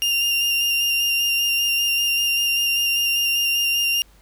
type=tone with vibrato; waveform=35% pulse; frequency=2794 Hz; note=F7; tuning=in tune; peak=-16 dBFS; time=0.02-4.02 s; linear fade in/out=0 ms; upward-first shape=square; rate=5.1 Hz; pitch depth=12 cents each way; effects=added 50 Hz sine -51 dBFS peak until 4.21 s + pink hiss -56 dBFS RMS until 4.21 s